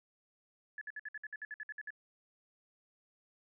sine tone bursts, 1714 Hz, A6, 46 cents flat, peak -40 dBFS, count 13, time 0.78-1.905 s, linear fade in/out 2 ms, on 33 ms, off 58 ms, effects none

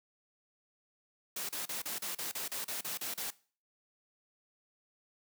white noise bursts, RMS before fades -38 dBFS, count 12, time 1.36-3.305 s, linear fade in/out 5 ms, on 130 ms, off 35 ms, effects noise-tail reverb RT60 0.4 s tail -20 dB re dry + high-pass 150 Hz 12 dB/octave

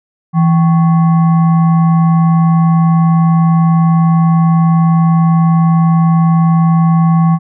sine tone with frequency modulation, 165.3 Hz, E3, 5 cents sharp, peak -6 dBFS, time 0.33-7.39 s, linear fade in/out 50 ms, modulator 940 Hz, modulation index 0.37, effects none

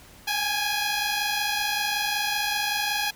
10% pulse tone pair together, 813 / 838.3 Hz, G#5 / G#5, -37 / +16 cents, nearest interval minor second, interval 53 cents, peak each -20 / -18 dBFS, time 0.27-3.11 s, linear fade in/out 10 ms, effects pink hiss -50 dBFS RMS until 3.15 s

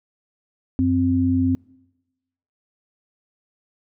sine tone pair together, 92.49 / 261.6 Hz, F#2 / C4, 0 / 0 cents, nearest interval octave + tritone, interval 1800 cents, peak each -22 / -17 dBFS, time 0.79-1.55 s, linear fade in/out 0 ms, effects noise-tail reverb RT60 1.0 s tail -26 dB re dry

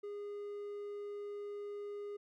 triangle tone, 410 Hz, G#4, 22 cents flat, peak -39 dBFS, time 0.03-2.17 s, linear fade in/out 10 ms, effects none

